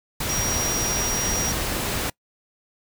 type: tone in noise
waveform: sine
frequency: 5710 Hz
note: F8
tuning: 37 cents sharp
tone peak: -25 dBFS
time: 0.29-1.52 s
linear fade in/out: 5 ms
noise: pink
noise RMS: -26 dBFS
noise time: 0.2-2.1 s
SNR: -2 dB
effects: noise-tail reverb RT60 0.1 s tail -24 dB re dry